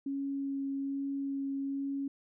sine tone with vibrato, 275.7 Hz, C#4, 9 cents flat, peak -32 dBFS, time 0.06-2.08 s, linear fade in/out 5 ms, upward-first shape sine, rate 1.2 Hz, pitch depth 8 cents each way, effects none

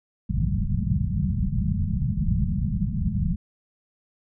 white low-pass noise, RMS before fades -24 dBFS, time 0.29-3.36 s, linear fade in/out 10 ms, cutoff 210 Hz, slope 96 dB/octave, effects none

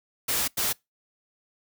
white noise bursts at uneven times, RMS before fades -26 dBFS, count 2, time 0.28-0.48 / 0.57-0.73 s, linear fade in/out 10 ms, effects noise-tail reverb RT60 0.2 s tail -25 dB re dry

